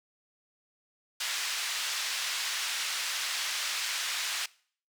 white band-pass noise, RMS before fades -33 dBFS, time 1.2-4.46 s, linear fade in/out 5 ms, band 1400 to 5200 Hz, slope 12 dB/octave, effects noise-tail reverb RT60 0.5 s tail -22 dB re dry

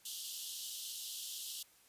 pink high-pass noise, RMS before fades -44 dBFS, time 0.05-1.63 s, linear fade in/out 5 ms, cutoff 2900 Hz, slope 96 dB/octave, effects white hiss -66 dBFS RMS until 1.88 s + resampled to 32000 Hz

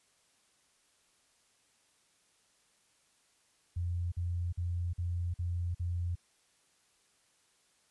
sine tone bursts, 87.2 Hz, F2, 2 cents flat, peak -31 dBFS, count 6, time 3.76-6.155 s, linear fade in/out 10 ms, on 360 ms, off 47 ms, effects white hiss -70 dBFS RMS until 7.9 s + resampled to 24000 Hz

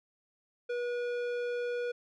square tone with low-pass filter, 484.3 Hz, B4, 34 cents flat, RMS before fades -34 dBFS, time 0.69-1.92 s, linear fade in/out 10 ms, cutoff 2700 Hz, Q 0.58, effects none

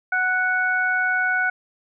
harmonic tone, 740 Hz, F#5, in tune, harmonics 1 / 2 / 3, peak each -27 / -19 / -30 dBFS, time 0.12-1.5 s, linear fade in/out 5 ms, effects none

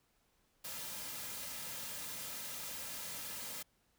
white noise with comb filter, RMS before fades -44 dBFS, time 0.64-3.63 s, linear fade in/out 10 ms, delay 2.7 ms, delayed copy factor -0.5, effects pink hiss -75 dBFS RMS until 3.98 s

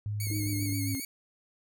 sine tone with pitch glide, 104.4 to 103.68 Hz, G#2 to G#2, +10 to -2 cents, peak -30 dBFS, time 0.06-0.95 s, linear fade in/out 0 ms, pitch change -12 cents, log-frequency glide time 0.45-0.67 s
5% pulse tone with vibrato, 2205 Hz, C#7, 10 cents flat, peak -26 dBFS, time 0.2-1.05 s, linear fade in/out 2 ms, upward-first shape sine, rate 7.5 Hz, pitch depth 53 cents each way
click train, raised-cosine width 3 ms, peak -32 dBFS, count 15, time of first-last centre 0.27-0.726 s, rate 30.7 Hz
sine linear sweep, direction down, 312.1 to 268.6 Hz, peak -33 dBFS, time 0.31-1 s, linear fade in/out 2 ms
effects none

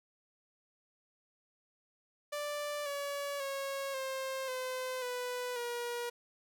sawtooth tone with pitch steps, 587.3 / 567.6 / 548.6 / 530.2 / 512.5 / 495.3 / 478.7 Hz, D5 / C#5 / C#5 / C5 / C5 / B4 / A#4, 0 / +41 / -18 / +23 / -36 / +5 / +46 cents, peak -32 dBFS, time 2.32-6.1 s, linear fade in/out 10 ms, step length 540 ms, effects none

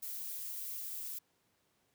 violet noise with flanger, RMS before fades -42 dBFS, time 0.02-1.19 s, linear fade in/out 10 ms, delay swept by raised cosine 1.2 to 6.4 ms, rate 3.5 Hz, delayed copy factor +0.55, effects pink hiss -75 dBFS RMS until 1.94 s + high-pass 100 Hz 12 dB/octave

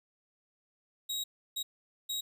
sawtooth tone bursts at uneven times, 3810 Hz, A#7, 37 cents sharp, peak -30 dBFS, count 3, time 1.09-1.24 / 1.56-1.63 / 2.09-2.21 s, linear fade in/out 10 ms, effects none

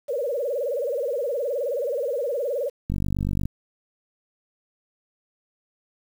sine tone with vibrato, 523.3 Hz, C5, in tune, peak -23 dBFS, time 0.08-2.7 s, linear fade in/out 20 ms, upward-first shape sine, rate 19 Hz, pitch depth 210 cents each way
click train, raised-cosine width 5 ms, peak -14 dBFS, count 28, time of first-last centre 2.9-3.456 s, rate 48.6 Hz
effects 8-bit

